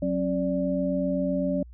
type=tone cluster; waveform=sine; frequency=183 / 270.9 / 585 Hz; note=F#3 / C#4 / D5; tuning=-19 / -40 / -7 cents; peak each=-28 / -27 / -28 dBFS; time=0.02-1.63 s; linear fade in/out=5 ms; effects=added 60 Hz sine -43 dBFS peak until 1.73 s